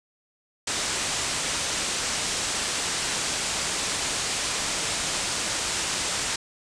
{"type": "low-pass noise", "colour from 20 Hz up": "white", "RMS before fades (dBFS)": -28, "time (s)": [0.67, 6.36], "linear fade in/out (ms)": 5, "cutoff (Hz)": 8800, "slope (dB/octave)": 48, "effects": []}